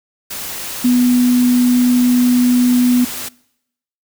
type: tone in noise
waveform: sine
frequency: 246.9 Hz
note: B3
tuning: in tune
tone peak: -9 dBFS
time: 0.84-3.05 s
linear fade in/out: 10 ms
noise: white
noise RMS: -26 dBFS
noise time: 0.3-3.29 s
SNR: +14 dB
effects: noise-tail reverb RT60 0.8 s tail -23 dB re dry